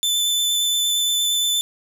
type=tone with vibrato; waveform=sawtooth; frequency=3520 Hz; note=A7; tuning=in tune; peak=-15 dBFS; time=0.03-1.61 s; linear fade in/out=0 ms; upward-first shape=triangle; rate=8.6 Hz; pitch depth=13 cents each way; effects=8-bit

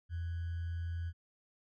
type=tone with sample-and-hold; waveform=sine; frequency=84.6 Hz; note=E2; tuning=45 cents sharp; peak=-35 dBFS; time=0.09-1.13 s; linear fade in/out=50 ms; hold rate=1575 Hz; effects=low-pass 3000 Hz 12 dB/octave

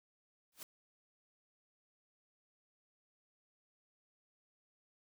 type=noise with exponential growth; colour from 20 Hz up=white; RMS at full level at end=-43 dBFS; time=0.52-0.63 s; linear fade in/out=2 ms; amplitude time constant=22 ms; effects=none

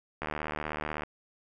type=click train; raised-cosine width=0.5 ms; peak=-18 dBFS; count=63; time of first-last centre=0.22-1.035 s; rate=76.1 Hz; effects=none

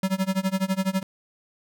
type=tone with tremolo; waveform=square; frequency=190.4 Hz; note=F#3; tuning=50 cents sharp; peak=-20 dBFS; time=0.03-1.03 s; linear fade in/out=2 ms; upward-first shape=sine; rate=12 Hz; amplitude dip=95%; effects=none

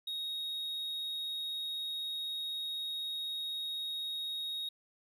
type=tone; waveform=triangle; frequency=3756 Hz; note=A#7; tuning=12 cents sharp; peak=-34 dBFS; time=0.07-4.69 s; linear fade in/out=5 ms; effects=none

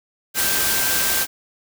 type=tone in noise; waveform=sine; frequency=1568 Hz; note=G6; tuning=in tune; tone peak=-28 dBFS; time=0.34-1.27 s; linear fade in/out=50 ms; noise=white; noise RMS=-20 dBFS; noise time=0.34-1.27 s; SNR=-11 dB; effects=none

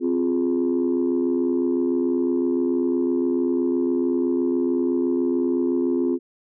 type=chord; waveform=sine; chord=F minor; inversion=second; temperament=equal; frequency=261.6 / 349.2 / 415.3 Hz; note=C4 / F4 / Ab4; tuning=0 / 0 / 0 cents; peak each=-21 / -21 / -27 dBFS; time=0-6.19 s; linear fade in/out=50 ms; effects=tanh soft clip ceiling -13 dBFS

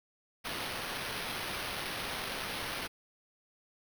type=noise with sample-and-hold; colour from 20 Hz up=white; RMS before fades=-38 dBFS; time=0.44-2.88 s; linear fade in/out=20 ms; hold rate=7350 Hz; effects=none

